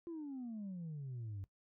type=exponential sweep; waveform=sine; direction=down; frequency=347.1 to 94 Hz; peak=-40 dBFS; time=0.07-1.44 s; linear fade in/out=0 ms; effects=noise-tail reverb RT60 0.1 s tail -18 dB re dry + tanh soft clip ceiling -40 dBFS